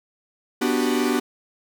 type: chord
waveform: 45% pulse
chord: G major seventh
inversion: first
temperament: equal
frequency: 246.9 / 293.7 / 370 / 392 Hz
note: B3 / D4 / F#4 / G4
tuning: 0 / 0 / 0 / 0 cents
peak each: -23 / -25 / -26 / -27 dBFS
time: 0.61-1.2 s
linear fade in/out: 10 ms
effects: none